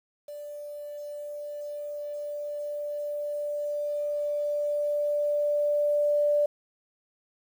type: tone with level ramp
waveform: sine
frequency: 587.3 Hz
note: D5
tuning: in tune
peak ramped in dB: -37 to -20 dBFS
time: 0.28-6.46 s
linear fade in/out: 5 ms
effects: 9-bit